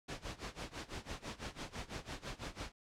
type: noise with tremolo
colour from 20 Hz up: pink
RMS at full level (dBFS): -42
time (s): 0.08-2.72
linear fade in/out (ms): 10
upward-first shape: sine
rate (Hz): 6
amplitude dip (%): 90
effects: low-pass 6000 Hz 12 dB/octave